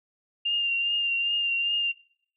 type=tone with vibrato; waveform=sine; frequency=2794 Hz; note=F7; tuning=in tune; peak=-23 dBFS; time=0.45-1.92 s; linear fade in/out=10 ms; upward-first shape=triangle; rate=2.5 Hz; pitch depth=30 cents each way; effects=noise-tail reverb RT60 0.6 s tail -23 dB re dry